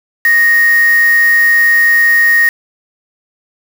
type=tone with quantisation; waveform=sine; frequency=1864.7 Hz; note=A#6; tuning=in tune; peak=-6 dBFS; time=0.25-2.49 s; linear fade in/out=2 ms; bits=3; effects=none